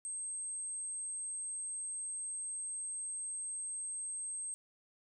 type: tone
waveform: sine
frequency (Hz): 8372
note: C9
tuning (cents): 0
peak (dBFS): -38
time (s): 0.05-4.54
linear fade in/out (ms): 0
effects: none